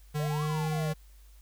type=tone with pitch glide; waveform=square; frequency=150 to 155.65 Hz; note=D3 to D#3; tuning=+37 to +1 cents; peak=-29 dBFS; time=0.14-0.94 s; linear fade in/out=20 ms; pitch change=+64 cents; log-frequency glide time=0.38-0.58 s
type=exponential two-way sweep; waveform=triangle; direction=up then down; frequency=556 to 1149 to 556 Hz; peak=-36 dBFS; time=0.19-0.93 s; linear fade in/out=10 ms; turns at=0.43 s
effects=added 50 Hz sine -51 dBFS peak until 1.41 s + white hiss -64 dBFS RMS until 1.41 s